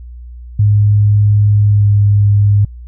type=tone with pitch glide; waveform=sine; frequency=103.83 to 102.4 Hz; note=G#2 to G#2; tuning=0 to -24 cents; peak=-6 dBFS; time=0.59-2.65 s; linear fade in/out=5 ms; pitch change=-24 cents; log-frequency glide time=1.61-1.93 s; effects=added 60 Hz sine -28 dBFS peak until 2.87 s